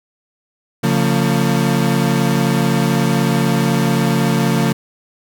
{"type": "chord", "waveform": "35% pulse", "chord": "Db augmented", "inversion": "none", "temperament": "equal with one note detuned", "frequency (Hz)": [138.59, 174.61, 225.8], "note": ["Db3", "F3", "A3"], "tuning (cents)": [0, 0, 45], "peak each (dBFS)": -16, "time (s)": [0.83, 4.73], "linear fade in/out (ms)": 10, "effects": []}